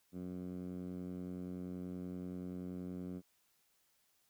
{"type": "tone with band-pass filter", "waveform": "10% pulse", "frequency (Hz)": 90.5, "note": "F#2", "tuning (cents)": -38, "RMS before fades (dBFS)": -44, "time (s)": [0.12, 3.22], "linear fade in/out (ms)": 50, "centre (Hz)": 210, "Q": 1.9, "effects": ["white hiss -75 dBFS RMS until 4.29 s"]}